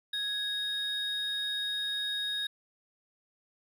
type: tone pair together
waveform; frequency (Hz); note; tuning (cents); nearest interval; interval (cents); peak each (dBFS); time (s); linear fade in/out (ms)
triangle; 1661.2 / 3737; G#6 / A#7; 0 / +4; octave + major second; 1404; -36 / -30; 0.13-2.47; 5
effects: none